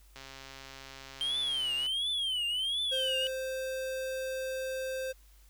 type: click train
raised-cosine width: 0.2 ms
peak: -29 dBFS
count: 231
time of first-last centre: 0.16-1.864 s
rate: 135 Hz
type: tone with vibrato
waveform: triangle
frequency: 3136 Hz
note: G7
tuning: in tune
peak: -28 dBFS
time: 1.21-3.27 s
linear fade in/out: 0 ms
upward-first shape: triangle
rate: 1.4 Hz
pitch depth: 210 cents each way
type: tone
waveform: square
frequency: 523.3 Hz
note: C5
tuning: in tune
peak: -34 dBFS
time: 2.91-5.13 s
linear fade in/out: 20 ms
effects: added 50 Hz sine -56 dBFS peak until 5.49 s + white hiss -65 dBFS RMS until 5.49 s